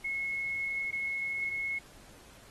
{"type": "tone", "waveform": "sine", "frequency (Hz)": 2178, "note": "C#7", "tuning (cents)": -31, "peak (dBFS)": -31, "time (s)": [0.04, 1.79], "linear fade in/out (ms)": 10, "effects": ["pink hiss -56 dBFS RMS until 2.5 s", "AAC 32 kbps"]}